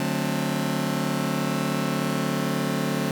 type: chord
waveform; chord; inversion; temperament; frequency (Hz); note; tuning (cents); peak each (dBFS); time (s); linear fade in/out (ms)
sawtooth; D dominant seventh; none; just; 146.83 / 183.54 / 220.2 / 264.3; D3 / F#3 / A3 / C4; 0 / -14 / +2 / +18; -25; 0-3.11; 2
effects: none